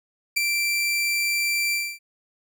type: tone with ADSR envelope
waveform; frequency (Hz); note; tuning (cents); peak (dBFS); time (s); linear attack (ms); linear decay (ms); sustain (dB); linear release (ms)
sawtooth; 2349; D7; 0; -13; 0.36-1.99; 14; 6; -5; 260
effects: none